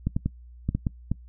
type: clicks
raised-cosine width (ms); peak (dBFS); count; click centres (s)
5; -12; 7; 0.07 / 0.165 / 0.26 / 0.69 / 0.75 / 0.868 / 1.116
effects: noise-tail reverb RT60 0.1 s tail -21 dB re dry + added 60 Hz sine -44 dBFS peak until 1.28 s